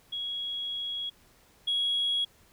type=tone pair in turn; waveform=sine; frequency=3322 / 3322 Hz; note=G#7 / G#7; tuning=0 / 0 cents; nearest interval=unison; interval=0 cents; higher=neither; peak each=-31 / -24 dBFS; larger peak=second; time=0.12-1.1 / 1.67-2.25 s; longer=first; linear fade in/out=10 ms; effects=tanh soft clip ceiling -21 dBFS + pink hiss -61 dBFS RMS until 2.52 s